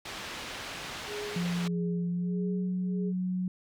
white low-pass noise, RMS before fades -40 dBFS, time 0.05-1.68 s, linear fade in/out 5 ms, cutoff 3600 Hz, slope 12 dB/octave
sine tone with tremolo, 415.3 Hz, G#4, in tune, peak -35 dBFS, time 1.06-3.13 s, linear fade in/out 50 ms, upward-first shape sine, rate 1.6 Hz, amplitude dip 90%
sine tone with pitch glide, 174.61 to 183.29 Hz, F3 to F#3, 0 to -16 cents, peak -28 dBFS, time 1.36-3.48 s, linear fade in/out 2 ms, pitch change +84 cents, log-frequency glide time 2.09-2.52 s
effects none

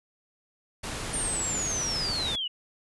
pink noise, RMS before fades -34 dBFS, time 0.83-2.36 s, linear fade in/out 10 ms
sine linear sweep, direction down, 9090 to 2846 Hz, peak -28 dBFS, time 1.13-2.48 s, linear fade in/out 10 ms
effects resampled to 24000 Hz

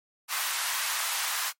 pink high-pass noise, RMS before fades -30 dBFS, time 0.28-1.53 s, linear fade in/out 50 ms, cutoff 960 Hz, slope 24 dB/octave, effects noise-tail reverb RT60 0.1 s tail -21 dB re dry + MP3 64 kbps

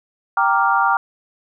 sine chord, G minor seventh, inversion none, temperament equal, 784 / 932.3 / 1174.7 / 1396.9 Hz, G5 / Bb5 / D6 / F6, 0 / 0 / 0 / 0 cents, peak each -19 dBFS, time 0.37-0.97 s, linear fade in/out 2 ms, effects none

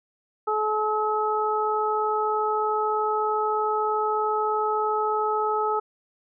harmonic tone, 428.4 Hz, A4, 46 cents flat, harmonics 1 / 2 / 3, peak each -26 / -26 / -26 dBFS, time 0.47-5.8 s, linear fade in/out 10 ms, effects none

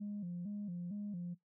sine tone with vibrato, 189.9 Hz, F#3, 45 cents sharp, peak -38 dBFS, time 0-1.35 s, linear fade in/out 20 ms, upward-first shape square, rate 2.2 Hz, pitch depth 140 cents each way, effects noise-tail reverb RT60 0.2 s tail -25 dB re dry + tanh soft clip ceiling -36 dBFS

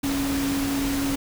sine tone in noise, 276.8 Hz, C#4, 2 cents flat, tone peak -23 dBFS, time 0.03-1.16 s, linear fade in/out 10 ms, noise pink, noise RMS -30 dBFS, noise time 0.03-1.16 s, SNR +4 dB, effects none

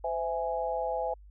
sine chord, C augmented, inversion none, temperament equal with one note detuned, 512.8 / 659.3 / 830.6 Hz, C5 / E5 / G#5, -35 / 0 / 0 cents, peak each -33 dBFS, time 0.04-1.14 s, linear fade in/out 5 ms, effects added 50 Hz sine -49 dBFS peak until 1.3 s

